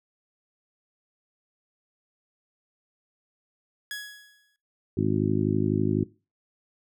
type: tone with exponential decay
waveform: sawtooth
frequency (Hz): 1675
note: G#6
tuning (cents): +14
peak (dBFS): -27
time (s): 3.91-4.56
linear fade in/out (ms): 1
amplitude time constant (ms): 140
type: harmonic tone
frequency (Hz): 52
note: G#1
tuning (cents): +3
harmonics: 2 / 3 / 4 / 5 / 6 / 7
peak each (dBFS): -29 / -29 / -29 / -29 / -29 / -29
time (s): 4.97-6.04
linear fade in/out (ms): 5
effects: noise-tail reverb RT60 0.3 s tail -20 dB re dry